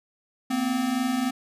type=tone pair together; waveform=square; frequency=233.7 / 257 Hz; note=A#3 / C4; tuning=+5 / -31 cents; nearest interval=major second; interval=164 cents; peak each=-30 / -25 dBFS; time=0.5-1.31 s; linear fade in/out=10 ms; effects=resampled to 32000 Hz